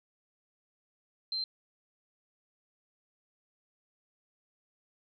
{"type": "tone", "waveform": "sine", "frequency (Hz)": 4128, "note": "C8", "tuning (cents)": -24, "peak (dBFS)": -31, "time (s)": [1.32, 1.44], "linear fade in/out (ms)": 2, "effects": []}